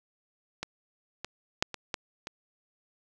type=clicks; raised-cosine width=0.2 ms; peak=-16 / -18 / -6 / -19 / -13 / -20 dBFS; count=6; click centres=0.63 / 1.246 / 1.625 / 1.743 / 1.942 / 2.271 s; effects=none